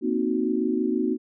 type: chord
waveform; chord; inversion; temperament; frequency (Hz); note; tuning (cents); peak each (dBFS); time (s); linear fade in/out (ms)
sine; C half-diminished seventh; third; equal with one note detuned; 235.5 / 261.6 / 311.1 / 370; Bb3 / C4 / Eb4 / Gb4; +18 / 0 / 0 / 0; -27; 0.01-1.18; 50
effects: none